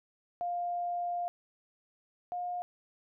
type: tone pair in turn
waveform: sine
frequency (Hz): 702 / 712.2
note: F5 / F5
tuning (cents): +9 / +34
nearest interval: unison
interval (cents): 25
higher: second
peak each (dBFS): -31 / -33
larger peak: first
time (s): 0.41-1.28 / 2.32-2.62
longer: first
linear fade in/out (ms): 0
effects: none